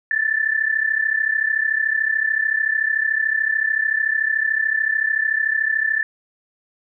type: tone pair together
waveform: sine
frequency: 1744.4 / 1778 Hz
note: A6 / A6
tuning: -15 / +18 cents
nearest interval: unison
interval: 33 cents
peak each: -20 dBFS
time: 0.11-6.03 s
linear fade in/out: 2 ms
effects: none